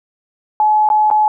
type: tone with dropouts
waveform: sine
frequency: 853 Hz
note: G#5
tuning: 46 cents sharp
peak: -9 dBFS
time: 0.6-1.28 s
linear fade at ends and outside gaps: 1 ms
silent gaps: 0.889-0.901 / 1.102-1.112 s
effects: none